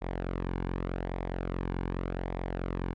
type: tone with flanger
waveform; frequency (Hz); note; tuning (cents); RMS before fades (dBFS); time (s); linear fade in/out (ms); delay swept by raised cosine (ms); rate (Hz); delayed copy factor
sawtooth; 44.7; F1; +41; -34; 0.01-2.94; 20; 0.69 to 1.58; 0.85; -0.5
effects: low-pass 2000 Hz 12 dB/octave